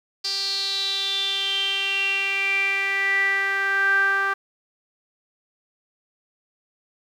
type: tone with band-pass filter sweep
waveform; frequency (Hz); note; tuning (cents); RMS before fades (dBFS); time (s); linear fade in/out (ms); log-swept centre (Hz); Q
sawtooth; 392.7; G4; +3; -23; 0.24-4.34; 10; 4700 to 1400; 9.3
effects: 9-bit